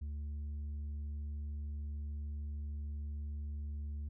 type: tone with tanh clipping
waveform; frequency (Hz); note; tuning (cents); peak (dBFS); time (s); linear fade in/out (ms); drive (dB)
sine; 73.42; D2; 0; -39; 0.01-4.09; 10; 4
effects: none